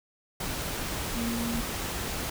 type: tone in noise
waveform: sine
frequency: 233.1 Hz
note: A#3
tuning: in tune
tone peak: -29 dBFS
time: 1.15-1.61 s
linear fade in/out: 5 ms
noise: pink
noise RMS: -33 dBFS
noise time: 0.4-2.3 s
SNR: +1 dB
effects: none